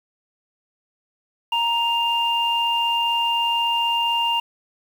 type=tone pair together; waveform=sine; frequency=935 / 2802 Hz; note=A#5 / F7; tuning=+5 / +5 cents; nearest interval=octave + perfect fifth; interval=1900 cents; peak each=-21 dBFS; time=1.52-4.4 s; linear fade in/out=5 ms; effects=7-bit